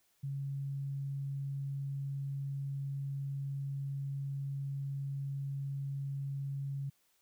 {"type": "tone", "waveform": "sine", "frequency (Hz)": 138.59, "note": "C#3", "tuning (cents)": 0, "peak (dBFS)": -35, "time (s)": [0.23, 6.9], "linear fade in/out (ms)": 10, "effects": ["white hiss -73 dBFS RMS until 7.21 s"]}